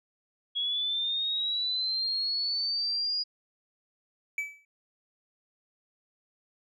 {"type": "linear sweep", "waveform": "sine", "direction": "up", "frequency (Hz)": [3322, 4892], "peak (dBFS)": -27, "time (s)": [0.55, 3.24], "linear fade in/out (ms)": 20}
{"type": "tone with exponential decay", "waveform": "triangle", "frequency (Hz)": 2300, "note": "D7", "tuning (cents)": -37, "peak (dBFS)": -24, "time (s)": [4.38, 4.65], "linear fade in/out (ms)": 2, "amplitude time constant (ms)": 58}
{"effects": []}